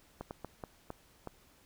slowing click train, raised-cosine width 1 ms, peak -26 dBFS, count 6, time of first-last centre 0.21-1.273 s, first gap 99 ms, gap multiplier 1.39, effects pink hiss -64 dBFS RMS until 1.65 s

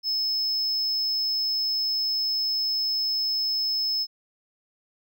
triangle tone, 5210 Hz, E8, 21 cents flat, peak -22 dBFS, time 0.03-4.07 s, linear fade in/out 50 ms, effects none

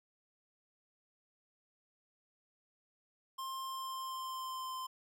square tone with pitch glide, 1058 to 1036.8 Hz, C6 to C6, +19 to -16 cents, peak -40 dBFS, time 3.38-4.87 s, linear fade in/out 10 ms, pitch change -35 cents, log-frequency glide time 3.62-4.76 s, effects none

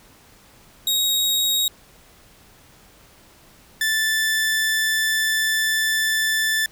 sawtooth tone pair in turn, 3781 / 1758.8 Hz, A#7 / A6, +24 / -1 cents, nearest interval octave + minor second, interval 1325 cents, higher first, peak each -15 dBFS, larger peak neither, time 0.87-1.68 / 3.81-6.66 s, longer second, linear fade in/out 2 ms, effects pink hiss -51 dBFS RMS until 6.71 s

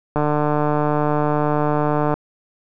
click train, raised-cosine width 1 ms, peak -6 dBFS, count 296, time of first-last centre 0.16-2.14 s, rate 149 Hz, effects none

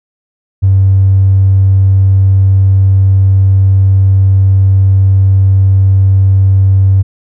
triangle tone with tanh clipping, 96.4 Hz, G2, 28 cents flat, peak -3 dBFS, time 0.62-7.03 s, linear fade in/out 20 ms, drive 1 dB, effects none

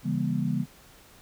sine chord, C# diminished seventh, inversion none, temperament just, 138.59 / 166.31 / 199.57 / 239.5 Hz, C#3 / E3 / G3 / Bb3, 0 / +16 / +31 / +47 cents, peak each -30 dBFS, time 0.03-0.66 s, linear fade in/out 50 ms, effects pink hiss -54 dBFS RMS until 1.21 s

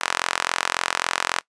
sawtooth tone with high-pass filter, 43.65 Hz, F1, in tune, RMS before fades -25 dBFS, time 0-1.41 s, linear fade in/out 20 ms, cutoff 1200 Hz, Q 1.2, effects noise-tail reverb RT60 0.1 s tail -22 dB re dry + resampled to 22050 Hz

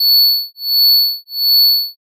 square tone with tremolo, 4435 Hz, C#8, in tune, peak -7 dBFS, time 0-1.97 s, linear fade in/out 5 ms, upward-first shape sine, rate 1.4 Hz, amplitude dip 100%, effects none

